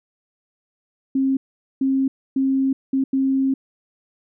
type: tone bursts at uneven times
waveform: sine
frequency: 267.9 Hz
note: C4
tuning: 41 cents sharp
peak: -16 dBFS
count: 5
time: 1.15-1.37 / 1.81-2.08 / 2.36-2.73 / 2.93-3.04 / 3.13-3.54 s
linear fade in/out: 5 ms
effects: none